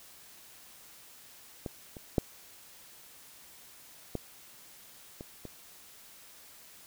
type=clicks; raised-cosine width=2 ms; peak=-22 / -30 / -11 / -19 / -28 / -28 dBFS; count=6; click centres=1.662 / 1.968 / 2.182 / 4.153 / 5.209 / 5.453 s; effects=white hiss -54 dBFS RMS until 6.86 s